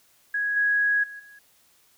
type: tone with level steps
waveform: sine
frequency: 1661.2 Hz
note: G#6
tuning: in tune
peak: -23 / -19 / -37 / -46 dBFS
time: 0.34-1.39 s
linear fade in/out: 5 ms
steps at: 0.56 / 1.03 / 1.19 s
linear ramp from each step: 10 ms
effects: white hiss -61 dBFS RMS until 1.97 s